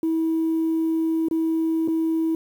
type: tone with dropouts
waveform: sine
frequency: 323.8 Hz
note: E4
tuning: 31 cents flat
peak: -18 dBFS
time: 0.03-2.35 s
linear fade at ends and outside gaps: 2 ms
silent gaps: 1.285-1.311 / 1.877-1.883 s
effects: tanh soft clip ceiling -16 dBFS + 8-bit